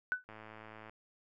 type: tone with exponential decay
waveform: sine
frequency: 1495 Hz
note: F#6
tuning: 17 cents sharp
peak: -26 dBFS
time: 0.12-0.24 s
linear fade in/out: 0 ms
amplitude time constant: 25 ms
type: click train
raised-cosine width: 0.5 ms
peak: -35 dBFS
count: 67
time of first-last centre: 0.29-0.896 s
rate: 109 Hz
effects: none